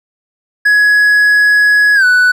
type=tone with pitch glide; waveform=triangle; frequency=1678 to 1486.3 Hz; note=G#6 to F#6; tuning=+17 to +7 cents; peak=-4 dBFS; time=0.65-2.32 s; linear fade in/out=10 ms; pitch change=-210 cents; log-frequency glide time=1.95-2.05 s; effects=none